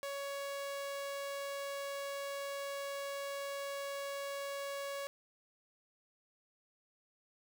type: tone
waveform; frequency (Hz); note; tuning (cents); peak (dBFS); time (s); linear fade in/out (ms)
sawtooth; 559; C#5; +14; -35; 0.03-5.07; 0
effects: none